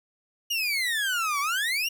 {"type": "exponential two-way sweep", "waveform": "30% pulse", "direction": "down then up", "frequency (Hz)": [2900, 1104, 2900], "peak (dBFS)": -22, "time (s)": [0.5, 1.89], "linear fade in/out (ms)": 10, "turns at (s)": 1.4, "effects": []}